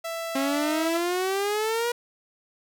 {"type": "tone", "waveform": "sawtooth", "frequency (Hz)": 663, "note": "E5", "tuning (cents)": 10, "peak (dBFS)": -26, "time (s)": [0.04, 0.98], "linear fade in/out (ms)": 10}
{"type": "exponential sweep", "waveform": "sawtooth", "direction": "up", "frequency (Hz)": [267.9, 484], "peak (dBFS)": -20, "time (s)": [0.35, 1.92], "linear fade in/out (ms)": 5}
{"effects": []}